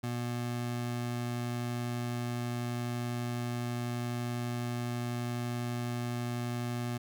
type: tone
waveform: 25% pulse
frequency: 120.8 Hz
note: B2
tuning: 38 cents flat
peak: -29 dBFS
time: 0.03-6.98 s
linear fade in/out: 10 ms
effects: none